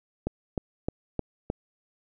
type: click train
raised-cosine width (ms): 2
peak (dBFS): -14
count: 5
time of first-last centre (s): 0.27-1.501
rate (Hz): 3.25
effects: none